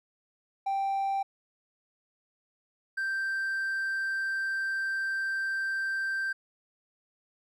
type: tone pair in turn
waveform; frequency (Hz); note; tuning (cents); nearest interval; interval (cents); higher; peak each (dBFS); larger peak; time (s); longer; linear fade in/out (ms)
triangle; 784 / 1568; G5 / G6; 0 / 0; octave; 1200; second; -24 / -26; first; 0.66-1.23 / 2.97-6.33; second; 10
effects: tanh soft clip ceiling -21 dBFS